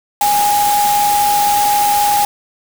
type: tone in noise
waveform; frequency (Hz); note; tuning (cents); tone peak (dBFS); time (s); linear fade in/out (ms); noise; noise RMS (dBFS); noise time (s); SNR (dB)
sine; 823; G#5; -16; -11; 0.21-2.25; 2; white; -20; 0.21-2.25; +6
effects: none